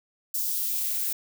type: noise with high-pass filter sweep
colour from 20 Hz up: violet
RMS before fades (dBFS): -28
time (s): 0.34-1.13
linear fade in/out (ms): 5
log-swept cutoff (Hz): 5400 to 1300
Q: 1.2
effects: none